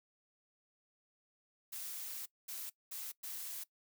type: noise bursts at uneven times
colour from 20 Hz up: blue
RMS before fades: -44 dBFS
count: 4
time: 1.72-2.26 / 2.48-2.7 / 2.91-3.12 / 3.23-3.64 s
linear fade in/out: 10 ms
effects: noise-tail reverb RT60 0.1 s tail -20 dB re dry